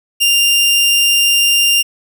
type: tone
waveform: sawtooth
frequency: 2794 Hz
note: F7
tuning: in tune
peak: -6 dBFS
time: 0.2-1.83 s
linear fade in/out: 20 ms
effects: none